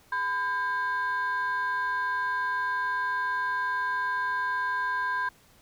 sine tone pair together, 1006.7 / 1600 Hz, B5 / G6, +33 / +35 cents, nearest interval minor sixth, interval 802 cents, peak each -27 dBFS, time 0.12-5.29 s, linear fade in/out 5 ms, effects tanh soft clip ceiling -22 dBFS + pink hiss -59 dBFS RMS until 5.61 s

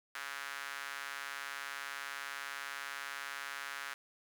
sawtooth tone with high-pass filter, 140 Hz, C#3, 18 cents sharp, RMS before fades -43 dBFS, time 0.15-3.94 s, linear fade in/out 2 ms, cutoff 1500 Hz, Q 2.3, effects none

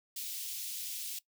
white high-pass noise, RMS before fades -40 dBFS, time 0.16-1.19 s, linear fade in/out 5 ms, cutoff 2800 Hz, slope 24 dB/octave, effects noise-tail reverb RT60 0.1 s tail -19 dB re dry

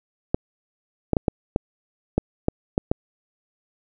clicks, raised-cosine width 2 ms, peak -5 dBFS, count 9, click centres 0.345 / 1.133 / 1.168 / 1.282 / 1.561 / 2.18 / 2.484 / 2.779 / 2.915 s, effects none

